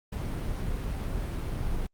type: noise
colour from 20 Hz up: brown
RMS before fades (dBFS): -31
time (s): 0.12-1.87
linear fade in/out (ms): 10
effects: Opus 48 kbps